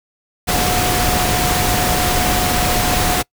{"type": "tone in noise", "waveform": "sine", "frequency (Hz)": 724, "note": "F#5", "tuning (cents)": -38, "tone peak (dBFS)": -21, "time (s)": [0.47, 3.23], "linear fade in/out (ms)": 20, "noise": "pink", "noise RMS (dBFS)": -17, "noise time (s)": [0.47, 3.23], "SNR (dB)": -7, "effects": ["noise-tail reverb RT60 0.1 s tail -25 dB re dry"]}